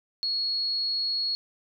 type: tone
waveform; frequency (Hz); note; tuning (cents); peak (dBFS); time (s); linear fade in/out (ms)
sine; 4331; C#8; -41; -25; 0.23-1.35; 0
effects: none